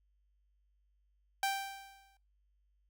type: tone with exponential decay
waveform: sawtooth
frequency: 784 Hz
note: G5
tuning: in tune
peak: -25 dBFS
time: 1.43-2.17 s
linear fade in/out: 2 ms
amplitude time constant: 160 ms
effects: noise-tail reverb RT60 0.3 s tail -19 dB re dry + added 50 Hz sine -70 dBFS peak until 2.89 s